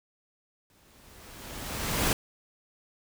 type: noise with exponential growth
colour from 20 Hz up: pink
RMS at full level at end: -24 dBFS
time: 0.7-2.13 s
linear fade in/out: 1 ms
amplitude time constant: 310 ms
effects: none

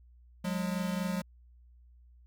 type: tone pair together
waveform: square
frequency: 180.67 / 204.9 Hz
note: F#3 / G#3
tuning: -41 / -23 cents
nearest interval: major second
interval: 218 cents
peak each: -33 / -36 dBFS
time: 0.44-1.22 s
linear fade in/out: 10 ms
effects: added 60 Hz sine -55 dBFS peak until 2.26 s

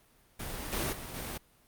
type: noise with level steps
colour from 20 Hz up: pink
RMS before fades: -39 / -32 / -42 / -38 dBFS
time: 0.39-1.38 s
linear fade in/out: 10 ms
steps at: 0.72 / 0.92 / 1.14 s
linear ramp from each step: 10 ms
effects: pink hiss -64 dBFS RMS until 1.67 s + Opus 32 kbps

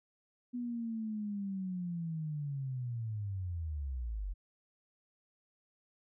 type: linear sweep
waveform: sine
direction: down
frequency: 246.9 to 43.65 Hz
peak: -35 dBFS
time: 0.53-4.34 s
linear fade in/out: 20 ms
effects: none

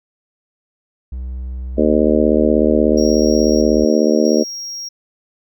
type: tone with pitch glide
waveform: triangle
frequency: 63.2 to 62.01 Hz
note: B1 to B1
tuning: +41 to +8 cents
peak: -21 dBFS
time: 1.12-3.85 s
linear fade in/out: 5 ms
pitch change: -33 cents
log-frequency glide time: 1.76-2.95 s
type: harmonic tone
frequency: 76.5 Hz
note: D#2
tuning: 29 cents flat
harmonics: 3 / 4 / 5 / 6 / 7 / 8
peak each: -16 / -17 / -18 / -19 / -19 / -20 dBFS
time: 1.77-4.44 s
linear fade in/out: 20 ms
type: tone with tremolo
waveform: triangle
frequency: 5600 Hz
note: F8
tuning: 4 cents sharp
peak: -24 dBFS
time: 2.97-4.89 s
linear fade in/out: 10 ms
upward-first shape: square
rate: 0.78 Hz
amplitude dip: 55%
effects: none

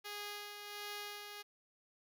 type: tone with tremolo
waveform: 5% pulse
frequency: 412.6 Hz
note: G#4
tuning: 11 cents flat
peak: -31 dBFS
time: 0.04-1.43 s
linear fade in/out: 20 ms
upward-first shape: sine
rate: 1.4 Hz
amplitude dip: 45%
effects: none

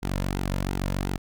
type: tone with flanger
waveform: sawtooth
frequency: 47.05 Hz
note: F#1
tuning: 30 cents sharp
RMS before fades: -28 dBFS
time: 0.02-1.18 s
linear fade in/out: 20 ms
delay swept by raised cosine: 1.7 to 2.65 ms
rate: 2.8 Hz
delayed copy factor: -0.6
effects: none

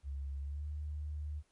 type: tone with pitch glide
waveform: sine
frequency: 69.3 to 74.7 Hz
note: C#2 to D2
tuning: 0 to +30 cents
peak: -37 dBFS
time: 0.03-1.43 s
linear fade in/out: 50 ms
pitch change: +130 cents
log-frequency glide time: 0.39-0.67 s
effects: pink hiss -75 dBFS RMS until 1.51 s + MP3 48 kbps

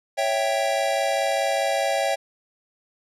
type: chord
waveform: square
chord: C# diminished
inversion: none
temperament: equal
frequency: 554.4 / 659.3 / 784 Hz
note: C#5 / E5 / G5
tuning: 0 / 0 / 0 cents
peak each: -26 dBFS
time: 0.17-2.16 s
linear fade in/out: 20 ms
effects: low-pass 10000 Hz 12 dB/octave

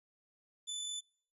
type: tone with amplitude modulation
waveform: 25% pulse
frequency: 3500 Hz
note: A7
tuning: 10 cents flat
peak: -33 dBFS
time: 0.67-1.01 s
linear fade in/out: 20 ms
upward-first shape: sine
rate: 45.5 Hz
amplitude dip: 30%
effects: noise-tail reverb RT60 0.5 s tail -24 dB re dry + resampled to 32000 Hz

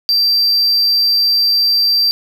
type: tone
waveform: triangle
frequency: 4697 Hz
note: D8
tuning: 1 cent flat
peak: -9 dBFS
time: 0.09-2.11 s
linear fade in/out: 0 ms
effects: none

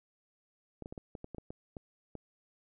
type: clicks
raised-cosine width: 2 ms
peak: -29 dBFS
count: 11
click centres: 0.823 / 0.859 / 0.925 / 0.978 / 1.152 / 1.244 / 1.347 / 1.383 / 1.505 / 1.768 / 2.153 s
effects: none

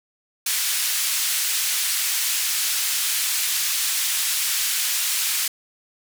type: band-pass noise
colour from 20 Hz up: white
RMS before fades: -23 dBFS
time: 0.46-5.48 s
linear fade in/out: 5 ms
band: 1900 to 13000 Hz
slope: 12 dB/octave
effects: none

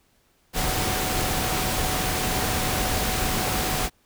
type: tone in noise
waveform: sine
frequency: 745 Hz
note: F#5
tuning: 12 cents sharp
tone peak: -32 dBFS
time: 0.53-3.9 s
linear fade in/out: 50 ms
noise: pink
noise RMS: -25 dBFS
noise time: 0.53-3.9 s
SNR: -10 dB
effects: pink hiss -64 dBFS RMS until 4.05 s

